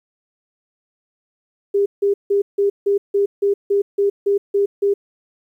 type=tone bursts; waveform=sine; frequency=401.5 Hz; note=G4; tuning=41 cents sharp; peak=-13 dBFS; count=12; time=1.74-4.94 s; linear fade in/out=10 ms; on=120 ms; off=160 ms; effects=9-bit